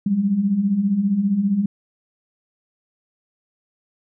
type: beating tone pair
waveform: sine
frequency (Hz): 187.1 / 202.1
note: F#3 / G#3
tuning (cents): +20 / -47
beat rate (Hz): 15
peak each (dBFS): -24 / -17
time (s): 0.06-1.66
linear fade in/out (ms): 5
effects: none